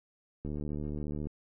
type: click train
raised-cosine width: 3 ms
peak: -25 dBFS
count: 62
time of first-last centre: 0.45-1.27 s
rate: 74.4 Hz
effects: none